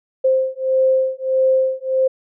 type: beating tone pair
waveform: sine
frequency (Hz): 523.3 / 524.9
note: C5 / C5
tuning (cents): 0 / +5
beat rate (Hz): 1.6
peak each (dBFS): -17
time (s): 0.24-2.08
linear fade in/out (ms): 10
effects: none